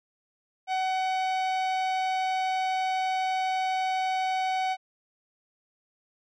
45% pulse tone, 752 Hz, F#5, 28 cents sharp, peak -25 dBFS, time 0.67-4.77 s, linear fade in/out 50 ms, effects low-pass 4000 Hz 12 dB/octave

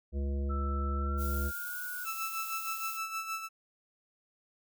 harmonic tone, 69.7 Hz, C#2, 10 cents sharp, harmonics 1 / 3 / 5 / 7 / 9, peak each -30 / -41 / -44 / -47 / -52 dBFS, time 0.12-1.52 s, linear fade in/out 50 ms
sine tone with pitch glide, 1323 to 1459.5 Hz, E6 to F#6, +6 to -24 cents, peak -38 dBFS, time 0.49-2.06 s, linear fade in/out 20 ms, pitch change +170 cents, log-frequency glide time 0.95-1.8 s
violet noise, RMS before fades -42 dBFS, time 1.17-3 s, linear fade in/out 50 ms
30% pulse tone with tremolo, 1318.5 Hz, E6, in tune, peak -30 dBFS, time 2.04-3.49 s, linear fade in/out 50 ms, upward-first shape sine, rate 6.4 Hz, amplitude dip 60%
effects none

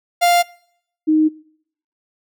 45% pulse / sine tone pair in turn, 698.5 / 311.1 Hz, F5 / D#4, 0 / 0 cents, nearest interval octave + major second, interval 1400 cents, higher first, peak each -11 dBFS, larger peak neither, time 0.21-0.43 / 1.07-1.29 s, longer neither, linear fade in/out 20 ms, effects noise-tail reverb RT60 0.7 s tail -24 dB re dry

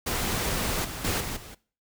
pink noise with level steps, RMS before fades -28 / -36 / -27 / -33 / -44 dBFS, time 0.06-1.55 s, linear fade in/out 10 ms, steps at 0.84 / 1.04 / 1.2 / 1.36 s, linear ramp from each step 10 ms, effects noise-tail reverb RT60 0.4 s tail -20 dB re dry

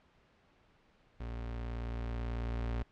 35% pulse tone with level ramp, 58.3 Hz, A#1, 1 cent sharp, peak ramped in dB -37 to -31 dBFS, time 1.2-2.83 s, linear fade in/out 5 ms, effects pink hiss -67 dBFS RMS until 2.91 s + low-pass 3000 Hz 12 dB/octave

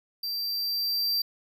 square tone with level ramp, 4699 Hz, D8, in tune, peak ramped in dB -30 to -24 dBFS, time 0.23-1.22 s, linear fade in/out 5 ms, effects none

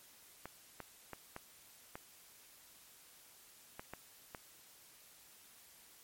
clicks, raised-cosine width 0.5 ms, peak -29 dBFS, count 8, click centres 0.456 / 0.803 / 1.133 / 1.364 / 1.955 / 3.795 / 3.936 / 4.348 s, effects white hiss -61 dBFS RMS until 6.03 s + MP3 64 kbps

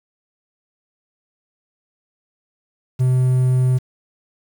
triangle tone, 127.8 Hz, C3, 40 cents flat, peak -11 dBFS, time 2.99-3.79 s, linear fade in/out 20 ms, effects 7-bit

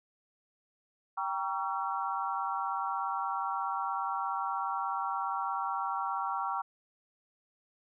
sine chord, G diminished seventh, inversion none, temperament just, 784 / 940.8 / 1128.9 / 1354.7 Hz, G5 / Bb5 / Db6 / Fb6, 0 / +16 / +31 / +47 cents, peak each -36 / -36 / -36 / -37 dBFS, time 1.17-6.62 s, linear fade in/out 10 ms, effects none

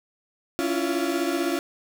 35% pulse tone cluster, 281.1 / 333.8 / 349.6 Hz, C#4 / E4 / F4, +24 / +22 / +2 cents, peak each -26 dBFS, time 0.59-1.59 s, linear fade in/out 0 ms, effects none

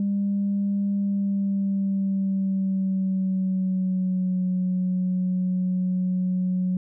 sine tone with pitch glide, 200 to 183.4 Hz, G3 to F#3, +35 to -15 cents, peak -20 dBFS, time 0-6.77 s, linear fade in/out 2 ms, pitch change -150 cents, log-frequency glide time 0.94-4.44 s, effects tanh soft clip ceiling -17 dBFS

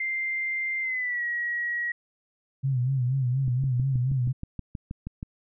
sine tone with pitch glide, 2093 to 1908.2 Hz, C7 to A#6, 0 to +40 cents, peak -26 dBFS, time 0-1.92 s, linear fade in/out 5 ms, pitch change -160 cents, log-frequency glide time 0.81-1.24 s
sine tone with vibrato, 129.3 Hz, C3, 20 cents flat, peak -22 dBFS, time 2.63-4.33 s, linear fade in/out 20 ms, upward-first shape sine, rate 4.2 Hz, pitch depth 100 cents each way
click train, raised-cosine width 5 ms, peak -21 dBFS, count 12, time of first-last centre 3.48-5.229 s, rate 6.29 Hz
effects none

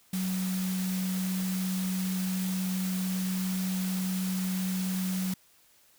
sine tone in noise, 186.5 Hz, F#3, 14 cents sharp, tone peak -28 dBFS, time 0.13-5.34 s, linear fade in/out 5 ms, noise white, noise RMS -39 dBFS, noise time 0.13-5.34 s, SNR +8 dB, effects white hiss -62 dBFS RMS until 5.98 s

